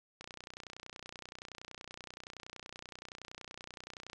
click train, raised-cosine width 0.2 ms, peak -28 dBFS, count 121, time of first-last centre 0.21-4.132 s, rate 30.6 Hz, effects resampled to 24000 Hz

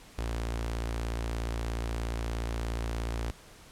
sawtooth tone with notch filter, 56.9 Hz, A#1, 41 cents flat, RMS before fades -33 dBFS, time 0.18-3.31 s, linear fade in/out 5 ms, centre 160 Hz, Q 1.5, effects pink hiss -53 dBFS RMS until 3.71 s + low-pass 11000 Hz 12 dB/octave

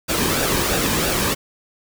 pink noise with flanger, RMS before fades -20 dBFS, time 0.08-1.35 s, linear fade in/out 20 ms, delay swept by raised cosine 0.95 to 1.48 ms, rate 3 Hz, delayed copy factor -0.5, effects none

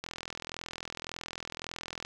click train, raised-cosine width 0.2 ms, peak -20 dBFS, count 85, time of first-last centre 0.04-2.05 s, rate 41.8 Hz, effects none

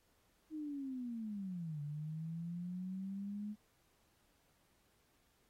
sine linear two-way sweep, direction down then up, 316.1 to 144.5 to 212.1 Hz, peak -40 dBFS, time 0.5-3.56 s, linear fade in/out 50 ms, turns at 1.81 s, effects pink hiss -75 dBFS RMS until 5.49 s + AAC 48 kbps

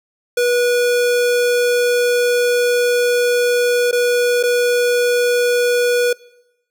square tone with dropouts, 486.2 Hz, B4, 27 cents flat, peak -14 dBFS, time 0.37-6.13 s, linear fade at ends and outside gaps 5 ms, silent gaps 3.913-3.927 / 4.429-4.435 s, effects noise-tail reverb RT60 0.9 s tail -22 dB re dry

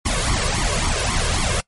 pink noise with flanger, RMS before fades -20 dBFS, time 0.05-1.61 s, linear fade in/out 10 ms, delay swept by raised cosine 0.89 to 1.89 ms, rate 3.7 Hz, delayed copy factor +0.85, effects noise-tail reverb RT60 0.1 s tail -22 dB re dry + MP3 48 kbps

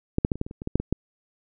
clicks, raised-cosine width 3 ms, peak -8 / -6 / -10 / -22 / -12 / -23 / -24 / -22 / -15 / -6 / -16 / -9 dBFS, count 12, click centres 0.184 / 0.249 / 0.318 / 0.356 / 0.414 / 0.465 / 0.511 / 0.619 / 0.674 / 0.756 / 0.8 / 0.926 s, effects none

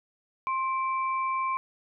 sine tone pair together, 1054 / 2328 Hz, C6 / D7, +12 / -16 cents, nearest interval octave + major second, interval 1372 cents, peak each -26 / -36 dBFS, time 0.47-1.57 s, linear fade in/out 0 ms, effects none

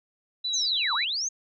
sine tone with vibrato, 3928 Hz, B7, 10 cents flat, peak -26 dBFS, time 0.44-1.05 s, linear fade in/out 10 ms, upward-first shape sine, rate 9.2 Hz, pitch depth 24 cents each way
sine linear two-way sweep, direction down then up, 6645 to 880 to 6645 Hz, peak -26 dBFS, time 0.53-1.29 s, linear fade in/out 10 ms, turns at 0.94 s
effects none

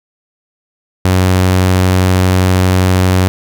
sawtooth tone, 92.5 Hz, F#2, in tune, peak -4 dBFS, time 1.05-3.28 s, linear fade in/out 0 ms, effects none

